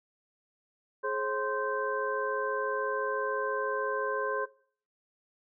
sine tone cluster, 423 / 537 / 1042 / 1554 Hz, G#4 / C5 / C6 / G6, +32 / +45 / -7 / -16 cents, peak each -33 / -34 / -34 / -36 dBFS, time 1.03-4.46 s, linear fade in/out 20 ms, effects noise-tail reverb RT60 0.5 s tail -20 dB re dry

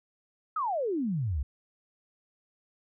sine exponential sweep, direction down, 1327 to 61.74 Hz, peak -27 dBFS, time 0.56-1.43 s, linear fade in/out 5 ms, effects none

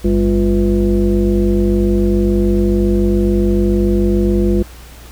sine tone with frequency modulation, 200 Hz, G3, 35 cents sharp, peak -10 dBFS, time 0.04-4.63 s, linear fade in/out 10 ms, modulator 149 Hz, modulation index 1.4, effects added 60 Hz sine -35 dBFS peak until 5.11 s + pink hiss -40 dBFS RMS until 5.11 s

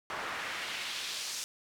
pink noise with band-pass filter sweep, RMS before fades -38 dBFS, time 0.1-1.44 s, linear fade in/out 0 ms, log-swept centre 1200 to 6100 Hz, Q 1.2, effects none

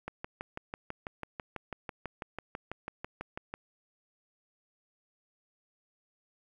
click train, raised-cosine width 0.5 ms, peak -22 dBFS, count 22, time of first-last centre 0.08-3.54 s, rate 6.07 Hz, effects 10-bit

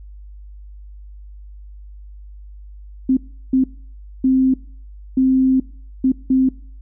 sine tone bursts at uneven times, 261.6 Hz, C4, in tune, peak -11 dBFS, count 6, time 3.09-3.17 / 3.53-3.64 / 4.24-4.54 / 5.17-5.6 / 6.04-6.12 / 6.3-6.49 s, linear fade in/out 5 ms, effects noise-tail reverb RT60 0.5 s tail -23 dB re dry + added 50 Hz sine -35 dBFS peak until 6.81 s

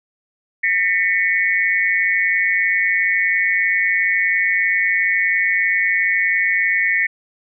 sine tone cluster, 1806 / 1989 / 2219 Hz, A6 / B6 / C#7, +45 / +12 / +1 cents, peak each -19 dBFS, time 0.63-7.07 s, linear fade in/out 10 ms, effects none

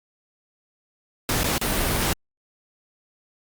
pink noise with dropouts, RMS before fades -23 dBFS, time 1.29-2.13 s, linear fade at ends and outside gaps 1 ms, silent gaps 1.434-1.442 / 1.581-1.613 s, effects Opus 48 kbps

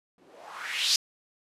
violet noise with low-pass filter sweep, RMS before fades -31 dBFS, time 0.18-0.96 s, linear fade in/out 2 ms, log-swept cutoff 270 to 5200 Hz, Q 3.2, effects resampled to 32000 Hz

